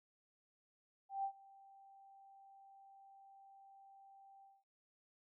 sine tone with ADSR envelope, 784 Hz, G5, in tune, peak -35 dBFS, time 1.09-4.64 s, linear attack 150 ms, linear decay 79 ms, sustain -24 dB, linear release 210 ms, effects none

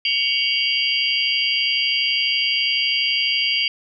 sine tone cluster, 2250 / 2769 / 2901 / 3192 / 4749 Hz, C#7 / F7 / F#7 / G7 / D8, +25 / -15 / -35 / +31 / +18 cents, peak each -24 dBFS, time 0.05-3.68 s, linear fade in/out 2 ms, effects none

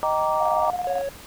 sine chord, Eb major seventh, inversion none, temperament just, 622.3 / 777.8 / 933.4 / 1166.7 Hz, Eb5 / G5 / Bb5 / D6, 0 / -14 / +2 / -12 cents, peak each -24 / -28 / -24 / -26 dBFS, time 0.03-0.7 s, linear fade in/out 0 ms
sine tone with tremolo, 717 Hz, F5, 45 cents sharp, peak -22 dBFS, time 0.4-1.02 s, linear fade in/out 10 ms, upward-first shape square, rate 18 Hz, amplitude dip 60%
triangle tone, 553 Hz, C#5, 4 cents flat, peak -23 dBFS, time 0.87-1.09 s, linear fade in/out 2 ms
effects pink hiss -43 dBFS RMS until 1.26 s

